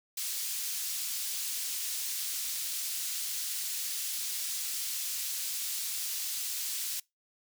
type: high-pass noise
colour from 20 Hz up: pink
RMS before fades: -35 dBFS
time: 0.17-7 s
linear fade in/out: 5 ms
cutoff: 4700 Hz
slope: 12 dB/octave
effects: noise-tail reverb RT60 0.2 s tail -24 dB re dry